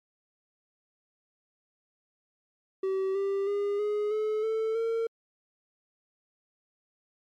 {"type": "tone with pitch steps", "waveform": "triangle", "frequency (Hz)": [383.1, 394.3, 405.9, 417.8, 430, 442.6, 455.6], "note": ["G4", "G4", "G#4", "G#4", "A4", "A4", "A#4"], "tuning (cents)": [-40, 10, -40, 10, -40, 10, -40], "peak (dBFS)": -24, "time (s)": [2.83, 5.07], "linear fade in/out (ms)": 5, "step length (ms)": 320, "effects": ["MP3 96 kbps"]}